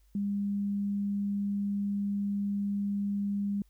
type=tone; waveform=sine; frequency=201.6 Hz; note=G3; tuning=49 cents sharp; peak=-28 dBFS; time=0.15-3.62 s; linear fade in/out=2 ms; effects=added 50 Hz sine -60 dBFS peak until 3.69 s + white hiss -73 dBFS RMS until 3.69 s